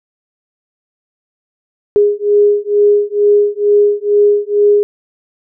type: beating tone pair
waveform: sine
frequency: 411.2 / 413.4 Hz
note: G#4 / G#4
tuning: -17 / -8 cents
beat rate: 2.2 Hz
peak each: -11 dBFS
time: 1.96-4.83 s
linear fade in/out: 0 ms
effects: none